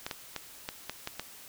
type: clicks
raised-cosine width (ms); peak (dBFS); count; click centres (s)
0.2; -17; 7; 0.065 / 0.112 / 0.363 / 0.689 / 0.896 / 1.074 / 1.196
effects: white hiss -50 dBFS RMS until 1.48 s